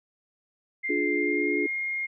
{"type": "tone with pitch glide", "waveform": "sine", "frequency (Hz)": [2099, 2134], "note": ["C7", "C7"], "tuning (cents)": [5, 34], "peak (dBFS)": -27, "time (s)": [0.83, 2.07], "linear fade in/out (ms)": 20, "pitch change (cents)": 29, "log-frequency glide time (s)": [1.11, 1.54]}
{"type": "chord", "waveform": "sine", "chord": "D diminished", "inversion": "none", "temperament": "just", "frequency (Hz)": [293.7, 352.4, 422.9], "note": ["D4", "F4", "Ab4"], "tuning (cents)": [0, 16, 31], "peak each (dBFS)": [-28, -29, -30], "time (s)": [0.89, 1.67], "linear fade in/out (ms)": 10}
{"effects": []}